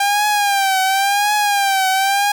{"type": "tone with vibrato", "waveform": "sawtooth", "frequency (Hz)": 797, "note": "G5", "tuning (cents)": 28, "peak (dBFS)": -10, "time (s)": [0, 2.32], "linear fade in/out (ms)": 5, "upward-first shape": "triangle", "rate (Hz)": 0.93, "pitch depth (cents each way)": 96, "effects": []}